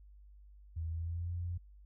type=tone with pitch glide; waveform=sine; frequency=81.4 to 87.24 Hz; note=E2 to F2; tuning=-21 to -1 cents; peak=-35 dBFS; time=0.76-1.58 s; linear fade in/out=10 ms; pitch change=+120 cents; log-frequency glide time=0.89-1.32 s; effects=added 50 Hz sine -54 dBFS peak until 1.85 s